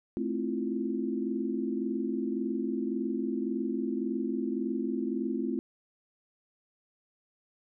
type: chord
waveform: sine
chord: F major seventh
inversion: first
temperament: just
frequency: 218.3 / 261.9 / 327.4 / 349.2 Hz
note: A3 / C4 / E4 / F4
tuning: -13 / +2 / -12 / 0 cents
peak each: -34 / -33 / -36 / -35 dBFS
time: 0.17-5.59 s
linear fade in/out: 0 ms
effects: none